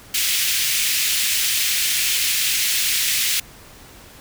pink high-pass noise, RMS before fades -20 dBFS, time 0.14-3.4 s, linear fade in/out 5 ms, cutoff 2200 Hz, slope 24 dB/octave, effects pink hiss -44 dBFS RMS until 4.2 s

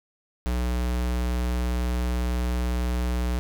square tone, 61 Hz, B1, 21 cents flat, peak -24 dBFS, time 0.46-3.39 s, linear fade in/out 0 ms, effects none

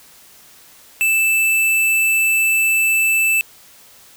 square tone, 2642 Hz, E7, 3 cents sharp, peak -14 dBFS, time 1.01-3.41 s, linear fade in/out 0 ms, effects white hiss -46 dBFS RMS until 4.16 s

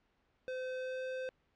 square tone with pitch glide, 513 to 516.6 Hz, C5 to C5, -34 to -22 cents, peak -38 dBFS, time 0.48-1.29 s, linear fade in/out 0 ms, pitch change +12 cents, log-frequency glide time 0.78-1.03 s, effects pink hiss -75 dBFS RMS until 1.55 s + low-pass 3000 Hz 12 dB/octave

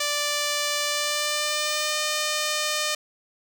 5% pulse tone with pitch glide, 587.3 to 606.6 Hz, D5 to D#5, 0 to -44 cents, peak -12 dBFS, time 0-2.95 s, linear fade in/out 5 ms, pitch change +56 cents, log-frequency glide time 0.87-1.98 s, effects none

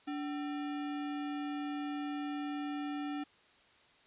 sine tone with sample-and-hold, 290.2 Hz, D4, 21 cents flat, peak -35 dBFS, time 0.07-3.24 s, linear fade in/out 10 ms, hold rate 1050 Hz, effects white hiss -64 dBFS RMS until 4.06 s + resampled to 8000 Hz

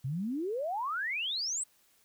sine exponential sweep, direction up, 123.47 to 8460 Hz, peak -31 dBFS, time 0.04-1.64 s, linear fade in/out 10 ms, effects white hiss -67 dBFS RMS until 2.04 s

